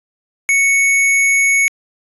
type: tone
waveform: square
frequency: 2217 Hz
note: C#7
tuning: in tune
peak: -11 dBFS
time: 0.49-1.68 s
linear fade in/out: 0 ms
effects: resampled to 32000 Hz